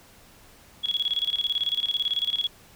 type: tone with tremolo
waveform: sine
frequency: 3350 Hz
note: G#7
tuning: 14 cents sharp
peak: -21 dBFS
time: 0.83-2.48 s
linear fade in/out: 20 ms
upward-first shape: square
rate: 18 Hz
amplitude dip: 80%
effects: pink hiss -53 dBFS RMS until 2.75 s